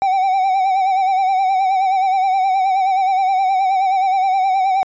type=tone with vibrato; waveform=triangle; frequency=764 Hz; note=G5; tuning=45 cents flat; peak=-11 dBFS; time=0.02-4.83 s; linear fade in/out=0 ms; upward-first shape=sine; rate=9.5 Hz; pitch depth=57 cents each way; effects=resampled to 16000 Hz